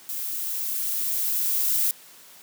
violet noise with level ramp, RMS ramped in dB -31 to -22 dBFS, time 0.09-1.91 s, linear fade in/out 0 ms, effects white hiss -49 dBFS RMS until 2.42 s + high-pass 150 Hz 12 dB/octave

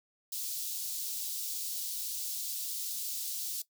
white high-pass noise, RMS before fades -37 dBFS, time 0.32-3.62 s, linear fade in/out 5 ms, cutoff 3800 Hz, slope 24 dB/octave, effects noise-tail reverb RT60 0.1 s tail -17 dB re dry

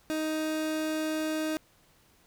30% pulse tone, 312.3 Hz, D#4, 7 cents sharp, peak -26 dBFS, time 0.1-1.57 s, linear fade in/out 0 ms, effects pink hiss -63 dBFS RMS until 2.26 s

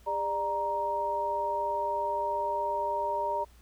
sine tone cluster, 404.7 / 594 / 937 Hz, G#4 / D5 / A#5, -45 / +20 / +9 cents, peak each -38 / -33 / -29 dBFS, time 0.06-3.45 s, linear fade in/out 20 ms, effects added 60 Hz sine -55 dBFS peak until 3.61 s + pink hiss -62 dBFS RMS until 3.61 s

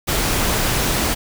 pink noise, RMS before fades -19 dBFS, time 0.07-1.15 s, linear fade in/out 20 ms, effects none

